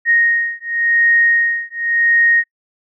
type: beating tone pair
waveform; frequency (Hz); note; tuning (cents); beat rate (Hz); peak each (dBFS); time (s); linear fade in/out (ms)
sine; 1864.7 / 1865.61; A#6 / A#6; 0 / +1; 0.91; -15; 0.05-2.44; 50
effects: noise-tail reverb RT60 0.1 s tail -26 dB re dry